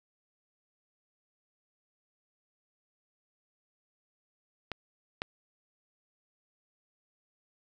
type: clicks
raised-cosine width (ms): 0.3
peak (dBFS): -19 / -16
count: 2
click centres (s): 4.717 / 5.219
effects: none

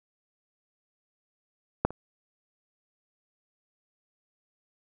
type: clicks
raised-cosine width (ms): 1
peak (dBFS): -7 / -25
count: 2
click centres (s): 1.85 / 1.906
effects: none

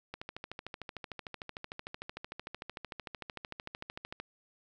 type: click train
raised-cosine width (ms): 0.3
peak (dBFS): -24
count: 55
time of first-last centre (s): 0.14-4.2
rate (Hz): 13.3
effects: none

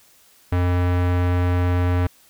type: tone with low-pass filter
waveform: square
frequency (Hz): 89.1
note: F2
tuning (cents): +35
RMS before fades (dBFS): -19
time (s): 0.52-2.07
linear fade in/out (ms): 5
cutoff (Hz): 2100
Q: 0.88
effects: white hiss -54 dBFS RMS until 2.29 s

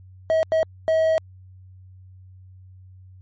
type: tone bursts at uneven times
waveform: triangle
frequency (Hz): 641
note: E5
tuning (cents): -49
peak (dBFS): -14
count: 3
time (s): 0.3-0.43 / 0.52-0.63 / 0.88-1.18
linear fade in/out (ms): 0
effects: added 93 Hz sine -43 dBFS peak until 3.21 s + MP3 32 kbps

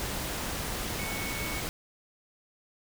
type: tone in noise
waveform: sine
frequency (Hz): 2217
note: C#7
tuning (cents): 0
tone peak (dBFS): -38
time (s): 0.99-1.6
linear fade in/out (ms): 0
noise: pink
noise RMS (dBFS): -34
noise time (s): 0-1.69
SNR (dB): -7
effects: none

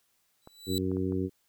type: tone with exponential growth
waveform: sawtooth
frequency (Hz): 3951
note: B7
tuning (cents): 0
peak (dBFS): -27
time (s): 0.42-0.78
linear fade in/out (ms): 0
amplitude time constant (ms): 78
type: clicks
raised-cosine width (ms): 1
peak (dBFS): -33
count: 4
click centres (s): 0.474 / 0.916 / 0.969 / 1.123
type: harmonic tone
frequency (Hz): 93.3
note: F#2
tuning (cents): +15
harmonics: 1 / 2 / 3 / 4 / 5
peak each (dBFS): -34 / -34 / -32 / -33 / -40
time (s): 0.66-1.3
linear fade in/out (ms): 50
effects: white hiss -72 dBFS RMS until 1.48 s

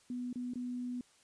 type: tone with dropouts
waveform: sine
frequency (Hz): 246.9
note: B3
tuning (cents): 0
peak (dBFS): -36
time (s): 0.1-1.01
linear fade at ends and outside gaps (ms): 2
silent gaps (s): 0.329-0.357 / 0.536-0.556
effects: white hiss -66 dBFS RMS until 1.23 s + resampled to 22050 Hz

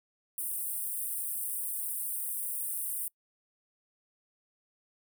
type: high-pass noise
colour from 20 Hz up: pink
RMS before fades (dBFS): -35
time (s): 0.38-3.08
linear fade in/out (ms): 2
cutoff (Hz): 8600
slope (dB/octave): 96
effects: noise-tail reverb RT60 0.1 s tail -25 dB re dry

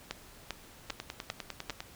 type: two click trains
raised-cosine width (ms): 0.2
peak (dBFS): -20 / -17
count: 10 / 5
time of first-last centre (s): 0.9-1.805 / 0.11-1.697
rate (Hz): 9.95 / 2.52
effects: pink hiss -54 dBFS RMS until 1.95 s

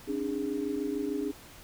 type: tone cluster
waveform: sine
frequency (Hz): 273.8 / 300.5 / 409.9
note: C#4 / D4 / G#4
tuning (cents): -21 / +40 / -23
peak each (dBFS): -34 / -33 / -34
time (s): 0.07-1.32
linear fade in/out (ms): 20
effects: pink hiss -51 dBFS RMS until 1.63 s

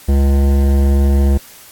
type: tone with hard clipping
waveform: sine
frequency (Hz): 69.3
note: C#2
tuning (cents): 0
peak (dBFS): -11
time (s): 0.08-1.38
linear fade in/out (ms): 10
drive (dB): 15
effects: white hiss -40 dBFS RMS until 1.71 s + AAC 64 kbps

